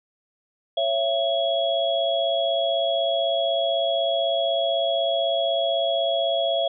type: tone cluster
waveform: sine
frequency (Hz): 552 / 668 / 3330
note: C#5 / E5 / G#7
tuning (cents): -7 / +23 / +4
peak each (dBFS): -26 / -22 / -27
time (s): 0.77-6.68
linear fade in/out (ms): 5
effects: none